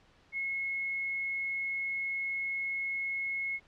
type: tone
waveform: sine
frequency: 2175 Hz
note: C#7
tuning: 33 cents flat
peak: -31 dBFS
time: 0.32-3.6 s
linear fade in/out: 50 ms
effects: pink hiss -63 dBFS RMS until 3.67 s + low-pass 4000 Hz 12 dB/octave